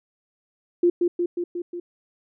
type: tone with echo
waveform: sine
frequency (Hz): 349.2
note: F4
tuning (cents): 0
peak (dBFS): -14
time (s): 0.83-0.9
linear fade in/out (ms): 5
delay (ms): 180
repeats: 5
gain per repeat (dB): -3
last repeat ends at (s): 1.8
effects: none